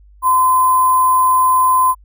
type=tone with sample-and-hold; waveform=sine; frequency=1026 Hz; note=C6; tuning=34 cents flat; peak=-9 dBFS; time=0.22-1.95 s; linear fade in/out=50 ms; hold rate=11025 Hz; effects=added 50 Hz sine -42 dBFS peak until 2.04 s